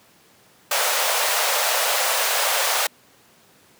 pink high-pass noise, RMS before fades -21 dBFS, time 0.71-2.87 s, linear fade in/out 5 ms, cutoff 510 Hz, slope 48 dB/octave, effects pink hiss -54 dBFS RMS until 3.79 s + high-pass 150 Hz 12 dB/octave

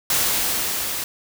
white noise with level ramp, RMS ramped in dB -19 to -27 dBFS, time 0.1-1.04 s, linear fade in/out 2 ms, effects none

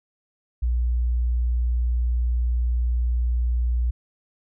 sine tone, 60 Hz, B1, 49 cents flat, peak -19 dBFS, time 0.62-3.91 s, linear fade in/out 10 ms, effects none

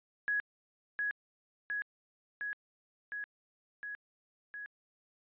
sine tone with echo, 1672 Hz, G#6, 11 cents sharp, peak -29 dBFS, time 0.28-0.4 s, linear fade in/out 0 ms, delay 710 ms, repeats 6, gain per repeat -2 dB, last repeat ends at 4.66 s, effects resampled to 8000 Hz

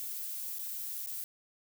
violet noise with dropouts, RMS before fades -39 dBFS, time 0-1.24 s, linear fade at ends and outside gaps 0 ms, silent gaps 0.586-0.593 / 1.062-1.072 s, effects none

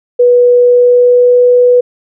sine tone with pitch glide, 488.9 to 492.3 Hz, B4 to B4, -18 to -6 cents, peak -3 dBFS, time 0.19-1.81 s, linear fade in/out 10 ms, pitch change +12 cents, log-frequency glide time 0.56-1.44 s, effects none

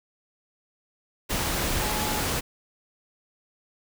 sine tone in noise, 849 Hz, G#5, 38 cents sharp, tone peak -33 dBFS, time 1.81-2.22 s, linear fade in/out 20 ms, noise pink, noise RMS -27 dBFS, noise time 1.29-2.41 s, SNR -9 dB, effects none

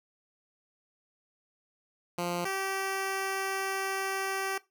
10% pulse tone pair in turn, 174.7 / 386.8 Hz, F3 / G4, +1 / -23 cents, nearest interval octave + major second, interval 1376 cents, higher second, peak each -22 dBFS, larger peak neither, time 2.18-2.45 / 2.45-4.58 s, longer second, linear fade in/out 5 ms, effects noise-tail reverb RT60 0.2 s tail -18 dB re dry

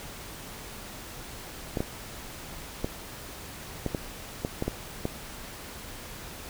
clicks, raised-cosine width 2 ms, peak -14 dBFS, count 9, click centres 1.772 / 1.805 / 2.845 / 3.863 / 3.948 / 4.449 / 4.624 / 4.68 / 5.054 s, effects pink hiss -42 dBFS RMS until 6.49 s

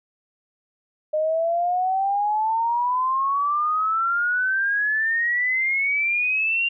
sine exponential sweep, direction up, 610 to 2794 Hz, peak -19 dBFS, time 1.13-6.69 s, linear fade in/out 10 ms, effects none

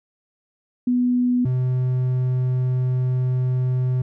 sine / triangle tone pair in turn, 246.9 / 127.29 Hz, B3 / C3, 0 / -47 cents, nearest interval major seventh, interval 1147 cents, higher first, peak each -16 dBFS, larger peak neither, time 0.87-1.45 / 1.45-4.02 s, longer second, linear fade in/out 5 ms, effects none

